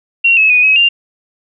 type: tone with pitch steps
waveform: sine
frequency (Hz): 2743 / 2584 / 2477 / 2553 / 2790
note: F7 / E7 / D#7 / D#7 / F7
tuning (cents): -32 / -35 / -8 / +44 / -2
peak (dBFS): -6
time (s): 0.24-0.89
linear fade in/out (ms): 10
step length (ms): 130
effects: none